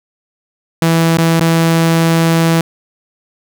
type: tone with dropouts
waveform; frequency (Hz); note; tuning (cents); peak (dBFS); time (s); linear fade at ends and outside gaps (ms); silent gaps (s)
sawtooth; 164.81; E3; 0; -5; 0.82-2.61; 2; 1.172-1.184 / 1.397-1.407
effects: none